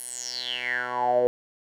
10% pulse tone with band-pass filter sweep, 123.8 Hz, B2, 5 cents sharp, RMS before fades -27 dBFS, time 0-1.27 s, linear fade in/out 0 ms, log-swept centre 11000 to 480 Hz, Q 9.2, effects none

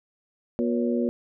harmonic tone with a mistuned harmonic, 120 Hz, B2, 49 cents flat, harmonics 2 / 3 / 4 / 5, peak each -24 / -28 / -30 / -32 dBFS, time 0.59-1.09 s, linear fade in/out 0 ms, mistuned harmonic 5, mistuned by -120 cents, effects none

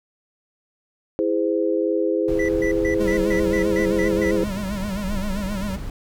sine chord, E augmented, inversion none, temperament just, 329.6 / 412 / 515 Hz, E4 / G#4 / B#4, 0 / -14 / -28 cents, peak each -22 / -23 / -23 dBFS, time 1.19-4.44 s, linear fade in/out 0 ms
brown noise, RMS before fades -30 dBFS, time 2.28-5.9 s, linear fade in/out 2 ms
triangle tone bursts, 1975.5 Hz, B6, in tune, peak -24 dBFS, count 9, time 2.39-4.312 s, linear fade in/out 5 ms, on 98 ms, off 130 ms
square tone with vibrato, 198.3 Hz, G3, 20 cents sharp, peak -26 dBFS, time 2.99-5.77 s, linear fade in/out 20 ms, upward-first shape sine, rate 7.6 Hz, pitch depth 110 cents each way
effects none

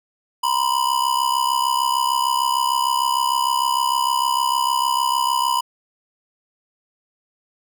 square ring-modulated tone, 990 Hz, B5, 4 cents sharp, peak -15 dBFS, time 0.43-5.61 s, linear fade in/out 10 ms, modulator 33.3 Hz, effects none

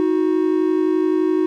triangle tone pair together, 315.4 / 367.1 Hz, D#4 / F#4, +24 / -14 cents, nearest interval minor third, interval 262 cents, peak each -16 dBFS, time 0-1.46 s, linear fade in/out 0 ms, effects none

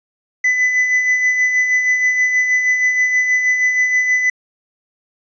triangle tone with tremolo, 2003 Hz, B6, 24 cents sharp, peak -9 dBFS, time 0.44-4.3 s, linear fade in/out 5 ms, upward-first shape sine, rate 6.3 Hz, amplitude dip 45%, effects resampled to 16000 Hz + 8-bit

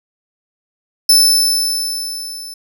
sawtooth tone with level ramp, 5274 Hz, E8, in tune, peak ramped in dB -3 to -26 dBFS, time 1.09-2.54 s, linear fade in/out 5 ms, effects none

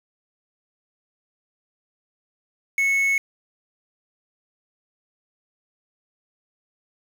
triangle tone with quantisation, 2200 Hz, C#7, 14 cents flat, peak -16 dBFS, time 2.78-3.18 s, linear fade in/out 2 ms, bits 6, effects none

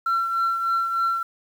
sine tone with tremolo, 1355 Hz, E6, 47 cents sharp, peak -16 dBFS, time 0.06-1.23 s, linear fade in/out 5 ms, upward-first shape triangle, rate 3.3 Hz, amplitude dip 60%, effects tanh soft clip ceiling -17 dBFS + 8-bit

